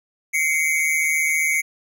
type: tone pair together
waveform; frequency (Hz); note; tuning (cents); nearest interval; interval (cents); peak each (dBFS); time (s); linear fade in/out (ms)
square; 2093 / 2248; C7 / C#7; 0 / +24; minor second; 124; -22 / -21; 0.33-1.62; 20
effects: none